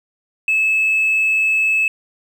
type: tone with hard clipping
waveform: triangle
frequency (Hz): 2602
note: E7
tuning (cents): -23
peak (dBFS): -13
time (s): 0.48-1.88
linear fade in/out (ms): 2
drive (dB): 2
effects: none